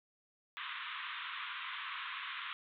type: band-pass noise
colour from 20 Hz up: pink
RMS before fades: -43 dBFS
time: 0.57-2.53 s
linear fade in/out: 0 ms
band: 1000 to 3700 Hz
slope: 96 dB/octave
effects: none